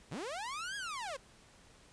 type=linear two-way sweep; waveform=sawtooth; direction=up then down; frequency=106.4 to 1675 to 492.9 Hz; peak=-35 dBFS; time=0.11-1.17 s; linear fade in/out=10 ms; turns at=0.76 s; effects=pink hiss -61 dBFS RMS until 1.92 s + resampled to 22050 Hz